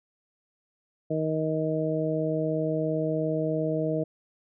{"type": "harmonic tone", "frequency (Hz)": 157.2, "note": "D#3", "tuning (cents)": 18, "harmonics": [1, 2, 3, 4], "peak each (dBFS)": [-30, -30, -30, -30], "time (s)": [1.1, 4.04], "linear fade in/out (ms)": 10, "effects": []}